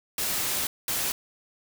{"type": "noise bursts at uneven times", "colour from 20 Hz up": "white", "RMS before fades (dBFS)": -28, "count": 2, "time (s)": [[0.18, 0.67], [0.88, 1.12]], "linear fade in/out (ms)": 2, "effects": []}